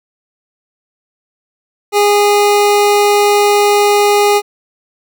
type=tone; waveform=25% pulse; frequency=411.1 Hz; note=G#4; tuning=18 cents flat; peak=-4 dBFS; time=1.92-4.42 s; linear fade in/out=50 ms; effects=none